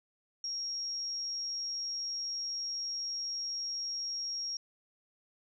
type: tone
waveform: sine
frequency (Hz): 5588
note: F8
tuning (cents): 0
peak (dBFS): -34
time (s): 0.44-4.57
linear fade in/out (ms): 2
effects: none